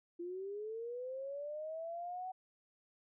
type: linear sweep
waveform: sine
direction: up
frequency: 340 to 753 Hz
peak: -40 dBFS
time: 0.19-2.32 s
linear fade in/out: 10 ms
effects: none